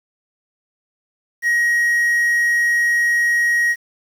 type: tone with quantisation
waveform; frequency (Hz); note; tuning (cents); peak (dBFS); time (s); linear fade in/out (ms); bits
triangle; 1890; A#6; +23; -12; 1.42-3.76; 50; 7
effects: none